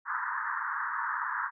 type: band-pass noise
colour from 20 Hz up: pink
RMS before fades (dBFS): -33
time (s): 0.05-1.51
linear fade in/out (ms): 50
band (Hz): 930 to 1800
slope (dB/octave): 96
effects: none